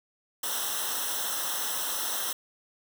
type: noise with comb filter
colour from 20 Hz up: white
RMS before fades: -31 dBFS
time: 0.43-2.33 s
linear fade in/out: 5 ms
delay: 0.43 ms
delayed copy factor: -1
effects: none